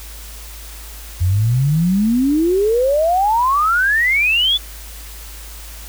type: exponential sweep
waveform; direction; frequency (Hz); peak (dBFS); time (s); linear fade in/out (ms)
sine; up; 85 to 3520; -12; 1.2-4.58; 20
effects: added 53 Hz sine -33 dBFS peak until 5.88 s + white hiss -37 dBFS RMS until 5.88 s